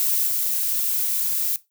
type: noise with level steps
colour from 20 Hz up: violet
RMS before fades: -21 / -23 dBFS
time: 0-1.56 s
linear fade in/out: 0 ms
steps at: 0.27 s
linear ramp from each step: 2 ms
effects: noise-tail reverb RT60 0.2 s tail -17 dB re dry